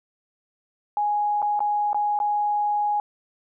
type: tone with dropouts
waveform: sine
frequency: 830.6 Hz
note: G#5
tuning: in tune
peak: -20 dBFS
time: 0.97-3 s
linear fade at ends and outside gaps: 1 ms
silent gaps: 1.419-1.426 / 1.593-1.604 / 1.931-1.945 / 2.19-2.201 s
effects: none